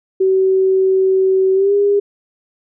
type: tone with pitch glide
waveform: sine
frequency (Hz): 380 to 404.9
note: F#4 to G#4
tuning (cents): +46 to -44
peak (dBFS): -10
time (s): 0.2-2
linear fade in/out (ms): 10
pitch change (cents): +110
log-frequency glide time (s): 1.54-1.73
effects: none